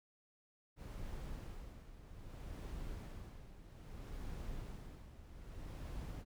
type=noise with tremolo; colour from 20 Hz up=brown; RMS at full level=-45 dBFS; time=0.76-6.25 s; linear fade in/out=50 ms; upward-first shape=sine; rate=0.62 Hz; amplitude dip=70%; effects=none